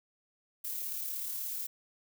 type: noise with amplitude modulation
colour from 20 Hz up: violet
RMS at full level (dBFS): -36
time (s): 0.64-1.67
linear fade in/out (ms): 10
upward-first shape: sine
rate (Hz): 36.6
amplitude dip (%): 30
effects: none